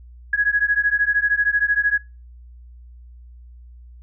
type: beating tone pair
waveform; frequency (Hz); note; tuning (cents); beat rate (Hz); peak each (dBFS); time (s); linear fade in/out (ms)
sine; 1661.2 / 1674.2; G#6 / G#6; 0 / +13; 13; -19; 0.33-1.98; 5
effects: noise-tail reverb RT60 0.3 s tail -23 dB re dry + added 60 Hz sine -40 dBFS peak until 4.02 s

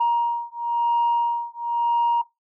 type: beating tone pair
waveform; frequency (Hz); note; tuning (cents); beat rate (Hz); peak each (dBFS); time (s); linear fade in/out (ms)
sine; 942 / 942.98; A#5 / A#5; +18 / +20; 0.98; -21; 0-2.22; 10
effects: noise-tail reverb RT60 0.2 s tail -20 dB re dry + tanh soft clip ceiling -14 dBFS

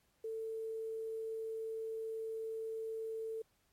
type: tone with quantisation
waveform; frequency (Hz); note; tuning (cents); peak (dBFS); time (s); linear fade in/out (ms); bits
sine; 445.3; A4; +21; -38; 0.24-3.42; 5; 11
effects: pink hiss -75 dBFS RMS until 3.72 s + MP3 64 kbps

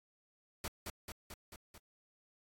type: noise with echo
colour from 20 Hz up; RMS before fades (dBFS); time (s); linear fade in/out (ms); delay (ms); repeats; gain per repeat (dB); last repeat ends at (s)
pink; -40; 0.64-0.68; 2; 220; 5; -3; 1.78
effects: AAC 64 kbps

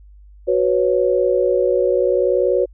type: chord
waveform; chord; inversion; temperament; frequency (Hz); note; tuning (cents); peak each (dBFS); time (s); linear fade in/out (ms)
sine; F# suspended fourth; none; equal; 370 / 493.9 / 554.4; F#4 / B4 / C#5; 0 / 0 / 0; -18; 0.47-2.66; 20
effects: added 50 Hz sine -41 dBFS peak until 2.73 s

